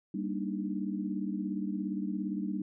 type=chord; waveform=sine; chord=Eb major seventh; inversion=first; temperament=equal; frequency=196 / 233.1 / 293.7 / 311.1 Hz; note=G3 / Bb3 / D4 / Eb4; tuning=0 / 0 / 0 / 0 cents; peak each=-34 / -39 / -38 / -39 dBFS; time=0.14-2.62 s; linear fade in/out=5 ms; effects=none